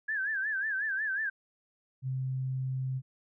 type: tone with vibrato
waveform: sine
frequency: 1650 Hz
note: G#6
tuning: 12 cents flat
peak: -29 dBFS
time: 0.08-1.3 s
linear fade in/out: 10 ms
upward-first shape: sine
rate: 5.5 Hz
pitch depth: 130 cents each way
type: tone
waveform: sine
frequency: 130.81 Hz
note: C3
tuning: in tune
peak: -30 dBFS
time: 2.02-3.02 s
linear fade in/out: 50 ms
effects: none